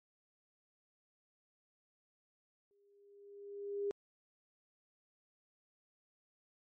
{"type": "tone with exponential growth", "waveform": "sine", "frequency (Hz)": 403.9, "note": "G#4", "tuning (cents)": -48, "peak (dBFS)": -32, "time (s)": [2.71, 3.91], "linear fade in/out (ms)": 0, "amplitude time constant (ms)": 260, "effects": ["MP3 32 kbps"]}